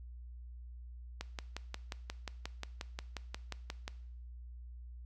click train, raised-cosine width 0.2 ms, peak -22 dBFS, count 16, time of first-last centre 1.21-3.879 s, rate 5.62 Hz, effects noise-tail reverb RT60 0.7 s tail -18 dB re dry + added 60 Hz sine -46 dBFS peak until 5.05 s

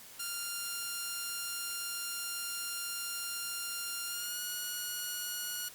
5% pulse tone with pitch glide, 1396.9 to 1451.2 Hz, F6 to F#6, 0 to -34 cents, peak -25 dBFS, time 0.19-5.69 s, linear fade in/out 10 ms, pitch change +66 cents, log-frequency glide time 4.06-4.41 s, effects white hiss -52 dBFS RMS until 5.74 s + Opus 48 kbps

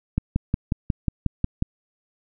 click train, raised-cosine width 5 ms, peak -8 dBFS, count 9, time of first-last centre 0.18-1.624 s, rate 5.54 Hz, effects none

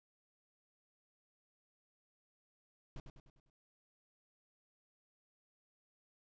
brown noise with echo, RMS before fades -45 dBFS, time 2.96-3 s, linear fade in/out 2 ms, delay 100 ms, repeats 5, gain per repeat -6 dB, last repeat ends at 3.5 s, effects resampled to 16000 Hz

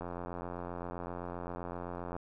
click train, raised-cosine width 1 ms, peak -26 dBFS, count 190, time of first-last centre 0.01-2.165 s, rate 87.7 Hz, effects none

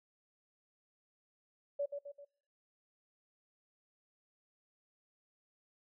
sine tone with echo, 570 Hz, C#5, 48 cents sharp, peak -32 dBFS, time 1.79-1.86 s, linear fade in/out 10 ms, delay 130 ms, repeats 3, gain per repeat -6 dB, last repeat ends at 2.25 s, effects noise-tail reverb RT60 0.6 s tail -24 dB re dry

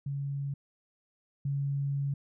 sine tone pair in turn, 140 / 140 Hz, C#3 / C#3, +18 / +18 cents, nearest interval unison, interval 0 cents, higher neither, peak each -31 / -28 dBFS, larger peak second, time 0.06-0.54 / 1.45-2.14 s, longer second, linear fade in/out 5 ms, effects none

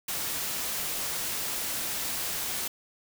white noise, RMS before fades -32 dBFS, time 0.08-2.68 s, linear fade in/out 5 ms, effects none

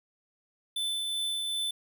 square tone with tremolo, 3519 Hz, A7, in tune, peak -29 dBFS, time 0.76-1.71 s, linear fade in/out 5 ms, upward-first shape triangle, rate 2.6 Hz, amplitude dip 25%, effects none

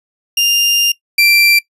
30% pulse tone pair in turn, 2800 / 2355 Hz, F7 / D7, +4 / +4 cents, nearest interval minor third, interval 300 cents, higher first, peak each -7 / -5 dBFS, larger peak second, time 0.37-0.92 / 1.18-1.59 s, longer first, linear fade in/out 5 ms, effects noise-tail reverb RT60 0.1 s tail -20 dB re dry + resampled to 32000 Hz

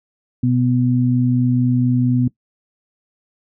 sine tone pair together, 124.3 / 248.6 Hz, B2 / B3, +12 / +12 cents, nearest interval octave, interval 1200 cents, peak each -16 dBFS, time 0.43-2.28 s, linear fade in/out 5 ms, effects noise-tail reverb RT60 0.1 s tail -20 dB re dry

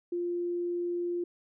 sine tone, 349.2 Hz, F4, in tune, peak -29 dBFS, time 0.12-1.24 s, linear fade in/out 5 ms, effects none

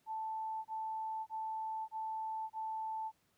sine tone bursts, 880 Hz, A5, in tune, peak -37 dBFS, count 5, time 0.06-3.118 s, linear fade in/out 50 ms, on 590 ms, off 27 ms, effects pink hiss -75 dBFS RMS until 3.37 s + high-pass 80 Hz 12 dB/octave

